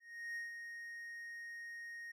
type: tone with ADSR envelope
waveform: triangle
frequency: 1864.7 Hz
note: A#6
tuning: in tune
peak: -38 dBFS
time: 0-2.12 s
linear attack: 360 ms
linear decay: 150 ms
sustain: -6 dB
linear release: 10 ms
effects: none